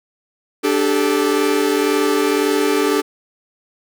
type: chord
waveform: 45% pulse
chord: D suspended fourth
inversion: none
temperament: equal with one note detuned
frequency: 293.7 / 392 / 433.9 Hz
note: D4 / G4 / A4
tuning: 0 / 0 / -24 cents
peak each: -19 dBFS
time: 0.63-3.02 s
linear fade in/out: 20 ms
effects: none

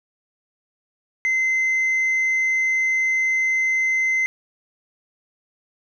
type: tone with tanh clipping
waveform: sine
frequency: 2064 Hz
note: C7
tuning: 24 cents flat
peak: -18 dBFS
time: 1.25-4.26 s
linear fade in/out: 0 ms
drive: 1 dB
effects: none

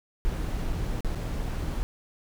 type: noise with dropouts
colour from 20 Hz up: brown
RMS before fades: -29 dBFS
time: 0.25-1.83 s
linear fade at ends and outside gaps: 0 ms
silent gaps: 0.725-0.729 / 1.007-1.047 / 1.149-1.156 s
effects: none

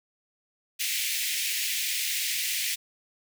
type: high-pass noise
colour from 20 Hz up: pink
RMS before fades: -29 dBFS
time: 0.79-2.76 s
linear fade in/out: 20 ms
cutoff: 2000 Hz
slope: 48 dB/octave
effects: none

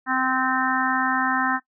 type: harmonic tone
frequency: 259.4 Hz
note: C4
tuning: 15 cents flat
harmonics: 1 / 3 / 4 / 5 / 6 / 7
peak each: -27 / -27 / -27 / -27 / -27 / -27 dBFS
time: 0.06-1.6 s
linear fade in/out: 50 ms
effects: noise-tail reverb RT60 0.1 s tail -19 dB re dry

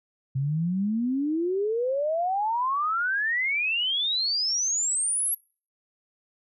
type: exponential sweep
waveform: sine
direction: up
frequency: 130.2 to 11530 Hz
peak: -23 dBFS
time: 0.35-5.35 s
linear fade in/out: 10 ms
effects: noise-tail reverb RT60 0.4 s tail -26 dB re dry

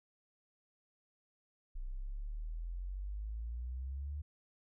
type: exponential sweep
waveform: sine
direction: up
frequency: 30.39 to 74.9 Hz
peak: -38 dBFS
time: 1.75-4.22 s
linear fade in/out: 10 ms
effects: none

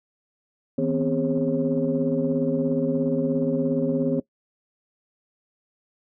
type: tone cluster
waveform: sine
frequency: 160.7 / 248.1 / 265.1 / 407.7 / 542 Hz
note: E3 / B3 / C4 / G#4 / C#5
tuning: -44 / +8 / +23 / -32 / -39 cents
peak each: -28 / -25 / -25 / -29 / -26 dBFS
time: 0.78-4.2 s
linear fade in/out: 5 ms
effects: noise-tail reverb RT60 0.1 s tail -20 dB re dry + tanh soft clip ceiling -11 dBFS

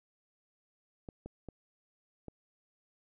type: clicks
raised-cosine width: 2 ms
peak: -30 dBFS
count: 4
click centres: 1.088 / 1.26 / 1.487 / 2.283 s
effects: none

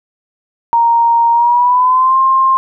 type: tone with pitch glide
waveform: sine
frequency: 932.3 to 1058.6 Hz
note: A#5 to C6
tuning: 0 to +20 cents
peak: -7 dBFS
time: 0.73-2.57 s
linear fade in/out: 0 ms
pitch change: +220 cents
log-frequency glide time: 1.32-2.18 s
effects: none

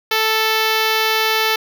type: tone with notch filter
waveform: 5% pulse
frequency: 440 Hz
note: A4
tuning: in tune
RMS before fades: -17 dBFS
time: 0.11-1.56 s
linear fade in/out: 5 ms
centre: 8000 Hz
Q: 0.77
effects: none

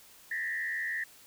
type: tone with frequency modulation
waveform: sine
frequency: 1854 Hz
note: A#6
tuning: 10 cents flat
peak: -31 dBFS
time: 0.31-1.04 s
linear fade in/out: 5 ms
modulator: 84.9 Hz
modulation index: 1.3
effects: white hiss -56 dBFS RMS until 1.26 s

